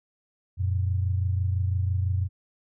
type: tone pair together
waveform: sine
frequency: 90.56 / 116.54 Hz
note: F#2 / A#2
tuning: -37 / 0 cents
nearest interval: major third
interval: 437 cents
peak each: -23 / -30 dBFS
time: 0.57-2.29 s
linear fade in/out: 50 ms
effects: none